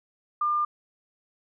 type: tone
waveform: sine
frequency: 1200 Hz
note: D6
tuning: 37 cents sharp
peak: -22 dBFS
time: 0.41-0.65 s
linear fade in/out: 5 ms
effects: none